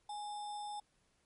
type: tone with sample-and-hold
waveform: sine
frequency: 830.6 Hz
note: G#5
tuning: in tune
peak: -40 dBFS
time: 0.09-0.8 s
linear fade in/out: 5 ms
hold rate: 4410 Hz
effects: pink hiss -75 dBFS RMS until 1.25 s + MP3 48 kbps